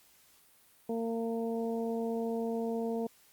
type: harmonic tone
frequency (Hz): 228.8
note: A#3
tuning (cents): -32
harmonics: 1 / 2 / 3 / 4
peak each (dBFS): -34 / -34 / -41 / -48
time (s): 0.89-3.07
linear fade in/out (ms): 5
effects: white hiss -63 dBFS RMS until 3.32 s + Opus 48 kbps